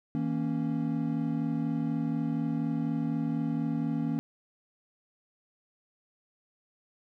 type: chord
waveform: triangle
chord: A# diminished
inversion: second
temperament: equal with one note detuned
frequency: 160.58 / 233.1 / 277.2 Hz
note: E3 / A#3 / C#4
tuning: -45 / 0 / 0 cents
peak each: -30 dBFS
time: 0.15-4.19 s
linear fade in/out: 0 ms
effects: none